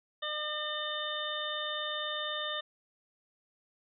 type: harmonic tone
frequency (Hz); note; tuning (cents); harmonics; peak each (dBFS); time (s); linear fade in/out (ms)
604; D5; +48; 1 / 2 / 3 / 5 / 6; -40 / -40 / -40 / -41 / -37; 0.22-2.61; 10
effects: none